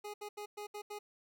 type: tone bursts at uneven times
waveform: 25% pulse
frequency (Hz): 415.3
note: G#4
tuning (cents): 0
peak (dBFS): -38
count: 6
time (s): 0.04-0.14 / 0.21-0.29 / 0.37-0.46 / 0.57-0.67 / 0.74-0.82 / 0.9-0.99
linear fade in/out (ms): 10
effects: none